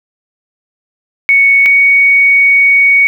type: tone pair in turn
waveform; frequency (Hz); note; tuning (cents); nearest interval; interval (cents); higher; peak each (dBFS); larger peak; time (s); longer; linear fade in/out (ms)
sine; 2221 / 2235; C#7 / C#7; +3 / +14; unison; 11; second; -4; neither; 1.29-1.66 / 1.66-3.07; second; 0
effects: 7-bit